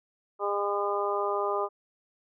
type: harmonic tone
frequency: 202.8 Hz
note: G#3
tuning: 41 cents flat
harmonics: 2 / 3 / 4 / 5 / 6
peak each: -30 / -33 / -34 / -34 / -32 dBFS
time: 0.39-1.69 s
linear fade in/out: 50 ms
effects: none